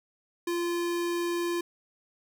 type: tone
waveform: square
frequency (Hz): 345.4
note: F4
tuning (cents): -19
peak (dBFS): -28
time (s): 0.47-1.61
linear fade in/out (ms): 5
effects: none

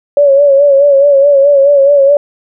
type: tone with vibrato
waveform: sine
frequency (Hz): 562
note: C#5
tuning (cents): +24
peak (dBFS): -3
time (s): 0.17-2.17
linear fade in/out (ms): 2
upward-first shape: sine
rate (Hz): 4.7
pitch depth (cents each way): 56
effects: none

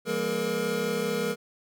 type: tone cluster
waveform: square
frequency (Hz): 169.6 / 202.5 / 235.1 / 427.8 / 473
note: E3 / G#3 / A#3 / A4 / A#4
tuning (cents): +50 / -43 / +15 / -49 / +25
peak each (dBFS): -37 / -35 / -37 / -33 / -30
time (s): 0.05-1.36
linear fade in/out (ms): 50
effects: none

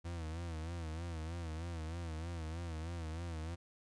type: tone with vibrato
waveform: 40% pulse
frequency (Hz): 82.41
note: E2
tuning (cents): 0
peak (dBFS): -39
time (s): 0.04-3.56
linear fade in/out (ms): 20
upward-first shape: sine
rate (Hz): 3.2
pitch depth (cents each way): 86
effects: resampled to 22050 Hz

